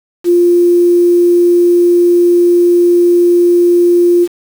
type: tone with quantisation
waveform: sine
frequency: 349.4 Hz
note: F4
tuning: 1 cent sharp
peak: -5 dBFS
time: 0.24-4.28 s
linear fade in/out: 50 ms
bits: 5
effects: none